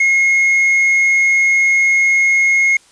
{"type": "tone with quantisation", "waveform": "triangle", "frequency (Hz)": 2158, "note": "C#7", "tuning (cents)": -47, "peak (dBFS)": -8, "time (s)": [0, 2.77], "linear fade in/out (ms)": 5, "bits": 6, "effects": ["white hiss -49 dBFS RMS until 2.91 s", "resampled to 22050 Hz"]}